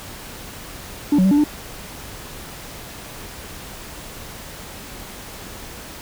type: tone with pitch steps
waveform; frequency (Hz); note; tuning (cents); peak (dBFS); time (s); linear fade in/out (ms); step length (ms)
sine; 291.4 / 185.8 / 192 / 289.5 / 298; D4 / F#3 / G3 / D4 / D4; -13 / +7 / -36 / -25 / +25; -9; 1.12-1.44; 5; 64
effects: tanh soft clip ceiling -11 dBFS + pink hiss -36 dBFS RMS until 6.01 s